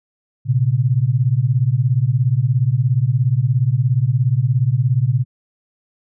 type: beating tone pair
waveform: sine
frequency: 117.2 / 134.2 Hz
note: A#2 / C3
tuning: +10 / +44 cents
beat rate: 17 Hz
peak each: -16 dBFS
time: 0.45-5.25 s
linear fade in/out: 50 ms
effects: none